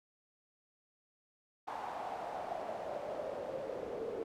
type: noise with band-pass filter sweep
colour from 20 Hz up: pink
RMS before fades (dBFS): -41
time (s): 1.67-4.24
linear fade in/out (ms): 10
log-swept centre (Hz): 860 to 450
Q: 4.7
effects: none